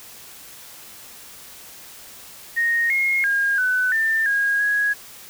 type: tone with pitch steps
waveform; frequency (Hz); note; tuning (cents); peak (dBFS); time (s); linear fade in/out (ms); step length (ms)
sine; 1860 / 2151 / 1621 / 1503 / 1790 / 1636 / 1662; A#6 / C7 / G#6 / F#6 / A6 / G#6 / G#6; -4 / +47 / -42 / +27 / +29 / -26 / +1; -17; 2.56-4.94; 20; 340
effects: white hiss -42 dBFS RMS until 5.29 s